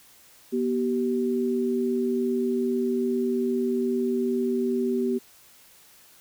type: tone pair together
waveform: sine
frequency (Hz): 242.5 / 384.9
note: B3 / G4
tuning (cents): -31 / -32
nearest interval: minor sixth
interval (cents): 799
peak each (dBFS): -25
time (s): 0.52-5.19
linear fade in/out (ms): 20
effects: white hiss -54 dBFS RMS until 6.2 s